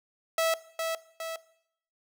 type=tone with echo; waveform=sawtooth; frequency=653 Hz; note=E5; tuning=17 cents flat; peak=-20 dBFS; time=0.38-0.54 s; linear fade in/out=2 ms; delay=410 ms; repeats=2; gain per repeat=-5 dB; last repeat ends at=1.36 s; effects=noise-tail reverb RT60 0.7 s tail -18 dB re dry